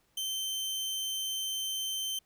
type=tone; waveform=sawtooth; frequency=3102 Hz; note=G7; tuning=19 cents flat; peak=-29 dBFS; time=0.17-2.19 s; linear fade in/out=5 ms; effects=pink hiss -71 dBFS RMS until 2.25 s